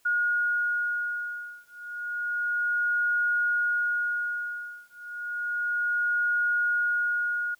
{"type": "beating tone pair", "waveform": "sine", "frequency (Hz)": [1438, 1438.31], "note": ["F#6", "F#6"], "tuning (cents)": [-50, -49], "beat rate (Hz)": 0.31, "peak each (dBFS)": -28, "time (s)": [0.05, 7.55], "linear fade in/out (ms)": 10, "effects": ["white hiss -65 dBFS RMS until 7.59 s"]}